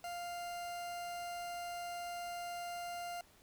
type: tone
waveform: 40% pulse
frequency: 698.5 Hz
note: F5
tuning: in tune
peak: -40 dBFS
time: 0.04-3.21 s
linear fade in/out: 2 ms
effects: pink hiss -65 dBFS RMS until 3.42 s